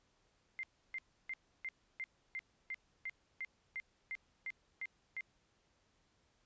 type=tone bursts; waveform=sine; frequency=2091 Hz; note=C7; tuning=2 cents flat; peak=-39 dBFS; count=14; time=0.59-5.208 s; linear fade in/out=0 ms; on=42 ms; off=310 ms; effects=pink hiss -75 dBFS RMS until 6.45 s + resampled to 16000 Hz